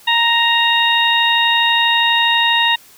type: harmonic tone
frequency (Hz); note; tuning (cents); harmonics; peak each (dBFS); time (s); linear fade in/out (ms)
932.3; A#5; 0; 1 / 2 / 3 / 4; -17 / -17 / -17 / -17; 0.07-2.76; 10
effects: white hiss -45 dBFS RMS until 2.97 s